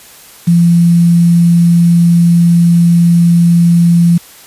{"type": "tone with quantisation", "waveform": "sine", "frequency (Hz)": 170.9, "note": "F3", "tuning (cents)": -37, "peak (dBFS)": -4, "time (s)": [0.47, 4.18], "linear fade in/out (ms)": 10, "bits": 5, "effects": ["white hiss -37 dBFS RMS until 4.46 s", "resampled to 32000 Hz"]}